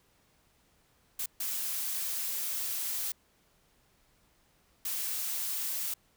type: noise bursts at uneven times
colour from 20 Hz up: blue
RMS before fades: -34 dBFS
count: 3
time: 1.19-1.26 / 1.4-3.12 / 4.85-5.94 s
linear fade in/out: 5 ms
effects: pink hiss -68 dBFS RMS until 6.16 s